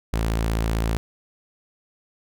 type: tone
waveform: sawtooth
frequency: 55.6 Hz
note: A1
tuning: 19 cents sharp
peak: -17 dBFS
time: 0.13-0.97 s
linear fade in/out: 0 ms
effects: none